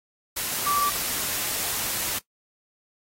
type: tone in noise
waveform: sine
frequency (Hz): 1160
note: D6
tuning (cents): -22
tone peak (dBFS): -21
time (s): 0.66-0.9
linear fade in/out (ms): 10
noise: white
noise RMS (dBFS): -28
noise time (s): 0.36-2.19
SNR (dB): +4
effects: noise-tail reverb RT60 0.1 s tail -19 dB re dry + AAC 48 kbps